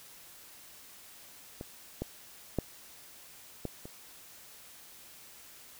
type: clicks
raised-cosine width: 2 ms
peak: -26 / -20 / -15 / -21 / -30 dBFS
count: 5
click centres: 1.611 / 2.02 / 2.587 / 3.653 / 3.855 s
effects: white hiss -53 dBFS RMS until 5.79 s